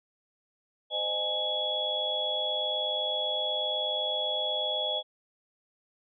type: tone cluster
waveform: sine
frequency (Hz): 517 / 616 / 832 / 3363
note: C5 / D#5 / G#5 / G#7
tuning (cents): -21 / -17 / +3 / +21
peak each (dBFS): -38 / -34 / -38 / -29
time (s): 0.9-5.03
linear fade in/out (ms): 50
effects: none